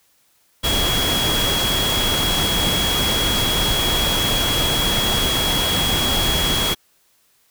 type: tone in noise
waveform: sine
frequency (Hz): 3322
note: G#7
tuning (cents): 0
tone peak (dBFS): -20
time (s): 0.63-6.75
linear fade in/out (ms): 20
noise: pink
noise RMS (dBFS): -21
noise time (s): 0.63-6.75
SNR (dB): -2
effects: white hiss -60 dBFS RMS until 7.5 s